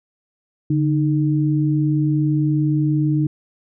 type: tone pair together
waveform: sine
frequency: 145.4 / 308.1 Hz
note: D3 / D#4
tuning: -17 / -17 cents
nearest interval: octave + minor second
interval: 1300 cents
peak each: -17 / -19 dBFS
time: 0.7-3.27 s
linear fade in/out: 5 ms
effects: none